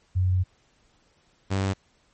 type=tone pair in turn; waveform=sine / sawtooth; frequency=92 / 96.85 Hz; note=F#2 / G2; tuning=-9 / -20 cents; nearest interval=minor second; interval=89 cents; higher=second; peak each=-19 dBFS; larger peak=neither; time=0.15-0.44 / 1.5-1.74 s; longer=first; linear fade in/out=20 ms; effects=pink hiss -64 dBFS RMS until 2.13 s + MP3 32 kbps